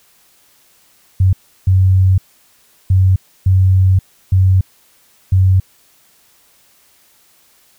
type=tone bursts at uneven times; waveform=sine; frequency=94.1 Hz; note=F#2; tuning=30 cents sharp; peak=-7 dBFS; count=6; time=1.2-1.33 / 1.67-2.18 / 2.9-3.16 / 3.46-3.99 / 4.32-4.61 / 5.32-5.6 s; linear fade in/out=5 ms; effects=white hiss -52 dBFS RMS until 7.78 s